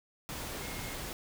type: tone in noise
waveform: sine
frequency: 2147 Hz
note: C7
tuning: 44 cents sharp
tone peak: -48 dBFS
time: 0.62-0.95 s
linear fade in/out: 0 ms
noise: pink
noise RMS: -40 dBFS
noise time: 0.29-1.13 s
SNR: -11 dB
effects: none